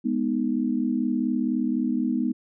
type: chord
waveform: sine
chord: G# minor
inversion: none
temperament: equal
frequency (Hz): 207.7 / 246.9 / 311.1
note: G#3 / B3 / D#4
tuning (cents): 0 / 0 / 0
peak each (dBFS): -28 / -24 / -28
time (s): 0.04-2.33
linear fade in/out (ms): 20
effects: none